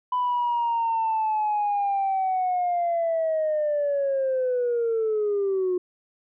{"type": "linear sweep", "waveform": "sine", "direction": "down", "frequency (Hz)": [1000, 357.8], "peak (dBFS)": -20, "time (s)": [0.12, 5.78], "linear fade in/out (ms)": 5, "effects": ["tanh soft clip ceiling -18 dBFS"]}